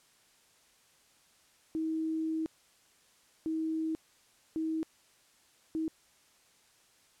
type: tone bursts at uneven times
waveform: sine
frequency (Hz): 319.2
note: D#4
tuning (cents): +44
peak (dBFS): -30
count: 4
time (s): 1.75-2.46 / 3.46-3.95 / 4.56-4.83 / 5.75-5.88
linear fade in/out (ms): 0
effects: white hiss -65 dBFS RMS until 7.2 s + low-pass 10000 Hz 12 dB/octave